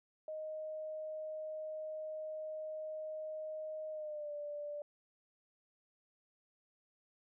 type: tone with pitch glide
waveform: sine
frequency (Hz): 622.3 to 587.7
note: D#5 to D5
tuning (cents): 0 to +1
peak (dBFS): -40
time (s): 0.28-4.82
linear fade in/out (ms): 2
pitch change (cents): -99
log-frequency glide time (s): 3.91-4.32
effects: none